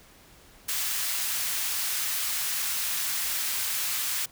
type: high-pass noise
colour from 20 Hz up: white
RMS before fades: -29 dBFS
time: 0.68-4.26 s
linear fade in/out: 10 ms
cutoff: 1200 Hz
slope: 12 dB/octave
effects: pink hiss -54 dBFS RMS until 4.31 s